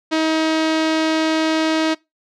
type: tone with low-pass filter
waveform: sawtooth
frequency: 317.6 Hz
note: D#4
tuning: 36 cents sharp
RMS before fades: -18 dBFS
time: 0.11-1.95 s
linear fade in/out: 20 ms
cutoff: 4600 Hz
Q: 1.3
effects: noise-tail reverb RT60 0.2 s tail -22 dB re dry